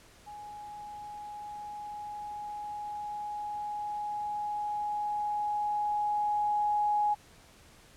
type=tone with level ramp; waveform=sine; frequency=834 Hz; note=G#5; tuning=7 cents sharp; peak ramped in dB=-42 to -24 dBFS; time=0.26-7.15 s; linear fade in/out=20 ms; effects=pink hiss -57 dBFS RMS until 7.96 s + low-pass 11000 Hz 12 dB/octave